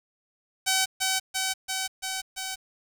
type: tone with echo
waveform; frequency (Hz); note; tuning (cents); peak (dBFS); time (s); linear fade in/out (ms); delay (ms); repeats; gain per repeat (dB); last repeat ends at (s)
5% pulse; 761; F#5; +48; -10; 0.66-0.86; 20; 340; 5; -2; 2.56
effects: 8-bit

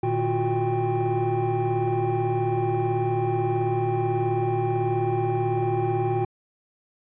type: tone cluster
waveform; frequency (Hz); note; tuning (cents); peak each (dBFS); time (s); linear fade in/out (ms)
triangle; 115.9 / 151.6 / 349 / 367.4 / 792; A#2 / D#3 / F4 / F#4 / G5; -10 / -45 / -1 / -12 / +18; -24 / -31 / -28 / -23 / -25; 0.03-6.25; 5
effects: tanh soft clip ceiling -14 dBFS + resampled to 8000 Hz

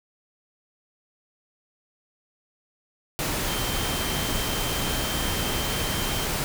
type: tone in noise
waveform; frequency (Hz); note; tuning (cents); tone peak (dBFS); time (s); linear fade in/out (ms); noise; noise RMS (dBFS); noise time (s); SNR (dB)
sine; 3136; G7; 0; -34; 3.48-6.25; 0; pink; -27; 3.19-6.44; -10
effects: none

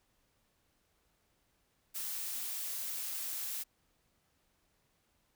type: noise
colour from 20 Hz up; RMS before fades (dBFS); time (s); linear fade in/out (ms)
blue; -39; 1.94-3.64; 20
effects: pink hiss -75 dBFS RMS until 5.35 s

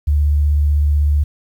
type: tone with vibrato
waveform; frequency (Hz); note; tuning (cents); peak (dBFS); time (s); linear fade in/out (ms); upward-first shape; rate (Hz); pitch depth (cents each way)
sine; 73.42; D2; 0; -11; 0.07-1.24; 10; triangle; 16; 22
effects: 8-bit

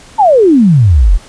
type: exponential sweep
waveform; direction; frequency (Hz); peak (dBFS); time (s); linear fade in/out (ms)
sine; down; 914 to 37.29; -3; 0.18-1.18; 20
effects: pink hiss -37 dBFS RMS until 1.28 s + resampled to 22050 Hz

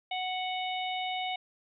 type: harmonic tone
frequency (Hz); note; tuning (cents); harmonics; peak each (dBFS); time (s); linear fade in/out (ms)
740; F#5; 0; 1 / 3 / 4 / 5; -33 / -38 / -39 / -40; 0.11-1.36; 5
effects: none

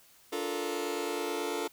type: chord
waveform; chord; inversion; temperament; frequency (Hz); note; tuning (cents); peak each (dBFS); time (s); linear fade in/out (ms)
sawtooth; Bb major seventh; first; just; 291.4 / 349.6 / 437 / 466.2; D4 / F4 / A4 / Bb4; -13 / +2 / -12 / 0; -35 / -33 / -31 / -35; 0.32-1.68; 10
effects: white hiss -60 dBFS RMS until 1.72 s

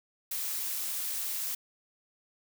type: noise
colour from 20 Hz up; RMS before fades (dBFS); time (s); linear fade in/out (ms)
blue; -34; 0.31-1.55; 5
effects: none

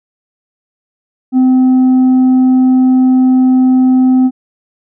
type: tone with tanh clipping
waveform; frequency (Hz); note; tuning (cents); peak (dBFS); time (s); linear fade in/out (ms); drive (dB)
sine; 257.1; C4; -30; -6; 1.32-4.31; 50; 3
effects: none

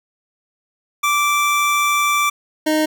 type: tone pair in turn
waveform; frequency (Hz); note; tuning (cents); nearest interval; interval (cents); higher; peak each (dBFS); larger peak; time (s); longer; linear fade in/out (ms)
25% pulse; 1169 / 309.6; D6 / D#4; -8 / -9; octave + major seventh; 2301; first; -11; neither; 1.03-2.3 / 2.66-2.86; first; 10
effects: none

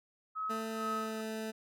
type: tone with tremolo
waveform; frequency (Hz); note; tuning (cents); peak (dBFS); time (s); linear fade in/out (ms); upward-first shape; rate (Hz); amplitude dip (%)
sine; 1281; E6; -50; -33; 0.35-1.22; 20; sine; 2.2; 85
type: tone with pitch glide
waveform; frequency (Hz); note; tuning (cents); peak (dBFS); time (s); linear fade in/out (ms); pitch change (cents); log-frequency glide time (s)
20% pulse; 222.5 to 219.7; A3 to A3; +20 to -2; -32; 0.49-1.52; 20; -22; 0.78-1.24
effects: none

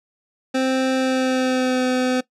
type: tone with pitch glide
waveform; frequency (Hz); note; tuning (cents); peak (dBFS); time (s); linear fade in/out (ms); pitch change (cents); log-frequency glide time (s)
25% pulse; 261.6 to 254.3; C4 to C4; 0 to -49; -14; 0.54-2.21; 10; -49; 0.95-1.85
effects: noise-tail reverb RT60 0.1 s tail -19 dB re dry + low-pass 7000 Hz 12 dB/octave

